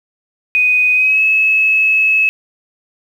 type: tone with pitch glide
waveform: sine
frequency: 2494 to 2586 Hz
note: D#7 to E7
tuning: +3 to -34 cents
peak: -9 dBFS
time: 0.55-2.29 s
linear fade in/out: 0 ms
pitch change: +63 cents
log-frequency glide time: 0.94-1.22 s
effects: 7-bit